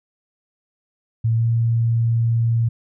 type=tone with pitch glide; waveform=sine; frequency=113.6 to 115.65 Hz; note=A#2 to A#2; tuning=-44 to -13 cents; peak=-15 dBFS; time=1.24-2.69 s; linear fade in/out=10 ms; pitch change=+31 cents; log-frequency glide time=1.35-1.44 s; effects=none